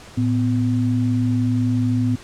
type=tone pair together; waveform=sine; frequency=112 / 251.2 Hz; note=A2 / B3; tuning=+31 / +30 cents; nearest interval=octave + major second; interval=1399 cents; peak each=-19 / -19 dBFS; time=0.17-2.16 s; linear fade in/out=10 ms; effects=pink hiss -42 dBFS RMS until 2.23 s + low-pass 8000 Hz 12 dB/octave